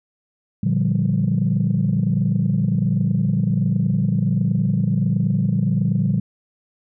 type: chord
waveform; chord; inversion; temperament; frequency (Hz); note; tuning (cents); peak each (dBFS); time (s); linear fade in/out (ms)
sine; G minor seventh; first; equal with one note detuned; 116.2 / 146.83 / 174.61 / 196; Bb2 / D3 / F3 / G3; -5 / 0 / 0 / 0; -21; 0.63-6.2; 5
effects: tanh soft clip ceiling -9 dBFS